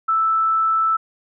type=tone; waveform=sine; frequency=1318.5 Hz; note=E6; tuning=in tune; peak=-15 dBFS; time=0.08-0.97 s; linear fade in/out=10 ms; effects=none